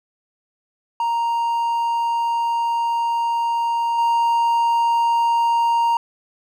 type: tone with level steps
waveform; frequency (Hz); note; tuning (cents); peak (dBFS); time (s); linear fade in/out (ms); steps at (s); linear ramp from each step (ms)
triangle; 932.3; A#5; 0; -16 / -13; 1-5.97; 2; 3.98; 5
effects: none